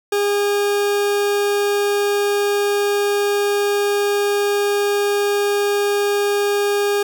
40% pulse tone, 407.5 Hz, G#4, 33 cents flat, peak -15 dBFS, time 0.12-7.03 s, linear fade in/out 5 ms, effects 9-bit

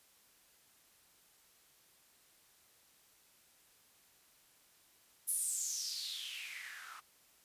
blue noise with band-pass filter sweep, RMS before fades -41 dBFS, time 5.27-7.01 s, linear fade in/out 20 ms, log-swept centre 11000 to 1200 Hz, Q 6.2, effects white hiss -67 dBFS RMS until 7.44 s + resampled to 32000 Hz

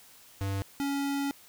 square tone pair in turn, 98 / 279.8 Hz, G2 / C#4, 0 / +16 cents, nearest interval octave + tritone, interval 1816 cents, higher second, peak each -30 / -29 dBFS, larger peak second, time 0.41-0.62 / 0.8-1.31 s, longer second, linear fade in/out 0 ms, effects white hiss -55 dBFS RMS until 1.48 s

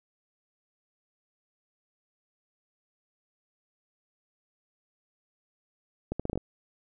accelerating click train, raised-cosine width 2 ms, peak -17 dBFS, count 7, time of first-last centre 6.12-6.376 s, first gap 76 ms, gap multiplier 0.76, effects none

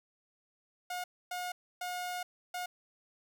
sawtooth tone bursts at uneven times, 719 Hz, F#5, 50 cents flat, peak -32 dBFS, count 4, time 0.9-1.04 / 1.31-1.52 / 1.81-2.23 / 2.54-2.66 s, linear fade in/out 5 ms, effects none

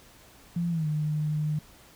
sine tone with pitch glide, 171.6 to 152 Hz, F3 to D#3, -30 to -40 cents, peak -25 dBFS, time 0.56-1.59 s, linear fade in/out 5 ms, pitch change -210 cents, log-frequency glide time 0.7-0.87 s, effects pink hiss -54 dBFS RMS until 1.95 s

